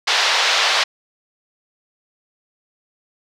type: band-pass noise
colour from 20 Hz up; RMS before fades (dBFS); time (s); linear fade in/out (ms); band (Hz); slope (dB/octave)
white; -17; 0.07-0.84; 10; 550 to 4700; 24
effects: none